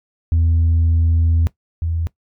sine tone pair in turn, 82.41 / 82.7 Hz, E2 / E2, 0 / +6 cents, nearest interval unison, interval 6 cents, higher second, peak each -10 / -17 dBFS, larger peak first, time 0.32-1.47 / 1.82-2.07 s, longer first, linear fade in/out 0 ms, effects noise-tail reverb RT60 0.1 s tail -20 dB re dry + tanh soft clip ceiling -10 dBFS

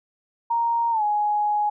sine tone with pitch glide, 932.3 to 835.4 Hz, A#5 to G#5, 0 to +10 cents, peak -19 dBFS, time 0.5-1.7 s, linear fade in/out 10 ms, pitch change -190 cents, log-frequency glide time 0.91-1.03 s, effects none

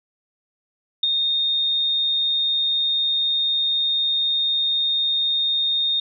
sine tone with ADSR envelope, 3678 Hz, A#7, 24 cents flat, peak -14 dBFS, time 1.03-6 s, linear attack 5 ms, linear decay 18 ms, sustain -4 dB, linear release 4 ms, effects none

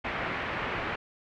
white low-pass noise, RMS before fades -33 dBFS, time 0.04-0.96 s, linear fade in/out 10 ms, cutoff 2300 Hz, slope 24 dB/octave, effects none

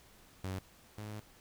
sawtooth tone pair in turn, 94.5 / 106.03 Hz, F#2 / G#2, +37 / +36 cents, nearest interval major second, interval 199 cents, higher second, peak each -33 / -38 dBFS, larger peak first, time 0.44-0.59 / 0.98-1.2 s, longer second, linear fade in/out 0 ms, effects pink hiss -61 dBFS RMS until 1.4 s

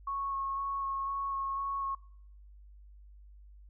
sine tone with vibrato, 1098 Hz, C#6, 17 cents flat, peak -32 dBFS, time 0.07-1.95 s, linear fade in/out 5 ms, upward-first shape square, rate 2 Hz, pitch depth 10 cents each way, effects noise-tail reverb RT60 0.7 s tail -23 dB re dry + added 50 Hz sine -51 dBFS peak until 3.69 s

